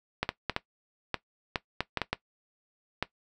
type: clicks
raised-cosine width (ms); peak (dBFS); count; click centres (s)
0.3; -11; 11; 0.23 / 0.291 / 0.497 / 0.564 / 1.143 / 1.558 / 1.806 / 1.973 / 2.017 / 2.13 / 3.026
effects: noise-tail reverb RT60 0.1 s tail -17 dB re dry